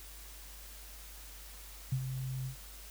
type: tone with ADSR envelope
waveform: sine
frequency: 130.9 Hz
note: C3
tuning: 1 cent sharp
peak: -27 dBFS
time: 1.92-2.56 s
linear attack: 5 ms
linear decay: 71 ms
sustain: -8 dB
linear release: 98 ms
effects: added 50 Hz sine -50 dBFS peak until 2.9 s + white hiss -52 dBFS RMS until 2.9 s